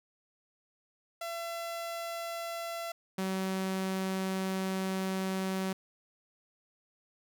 sawtooth tone pair in turn, 675 / 189.77 Hz, E5 / F#3, +41 / +44 cents, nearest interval octave + minor seventh, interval 2197 cents, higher first, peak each -32 / -27 dBFS, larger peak second, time 1.21-2.92 / 3.18-5.73 s, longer second, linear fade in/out 5 ms, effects none

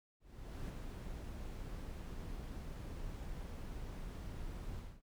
brown noise with ADSR envelope, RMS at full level -42 dBFS, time 0.2-5.02 s, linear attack 490 ms, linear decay 10 ms, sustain -3 dB, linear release 250 ms, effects none

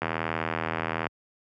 click train, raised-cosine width 0.5 ms, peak -12 dBFS, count 86, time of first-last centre 0.02-1.068 s, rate 81.1 Hz, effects high-pass 80 Hz 12 dB/octave

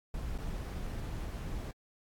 brown noise with dropouts, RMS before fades -38 dBFS, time 0.14-1.71 s, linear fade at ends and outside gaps 2 ms, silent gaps 0.379-0.384 s, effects AAC 64 kbps

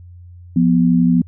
sine tone pair together, 174.61 / 246.9 Hz, F3 / B3, 0 / 0 cents, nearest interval tritone, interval 600 cents, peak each -13 dBFS, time 0.56-1.22 s, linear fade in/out 5 ms, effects added 88 Hz sine -36 dBFS peak until 1.27 s

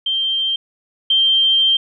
sine tone pair in turn, 3153 / 3153 Hz, G7 / G7, +9 / +9 cents, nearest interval unison, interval 0 cents, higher neither, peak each -16 / -11 dBFS, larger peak second, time 0.06-0.56 / 1.1-1.77 s, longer second, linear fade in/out 5 ms, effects none

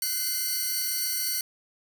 5% pulse tone cluster, 1499 / 2079 / 4493 / 5720 Hz, F#6 / C7 / C#8 / F8, +22 / -12 / +23 / +41 cents, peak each -27 / -25 / -22 / -27 dBFS, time 0.02-1.41 s, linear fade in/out 2 ms, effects 8-bit

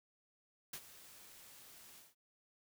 white noise with ADSR envelope, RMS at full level -44 dBFS, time 0.73-2.15 s, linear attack 5 ms, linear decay 63 ms, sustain -14 dB, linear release 170 ms, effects none

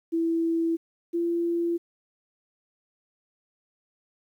sine tone pair in turn, 330.7 / 340.6 Hz, E4 / F4, +6 / -43 cents, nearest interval minor second, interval 51 cents, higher second, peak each -22 / -23 dBFS, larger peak first, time 0.12-0.77 / 1.13-1.78 s, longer neither, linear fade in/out 20 ms, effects 10-bit

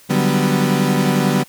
35% pulse chord, G major seventh, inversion second, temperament equal, 146.83 / 185 / 196 / 246.9 Hz, D3 / F#3 / G3 / B3, 0 / 0 / 0 / 0 cents, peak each -18 dBFS, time 0.09-1.44 s, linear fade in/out 20 ms, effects white hiss -47 dBFS RMS until 1.48 s

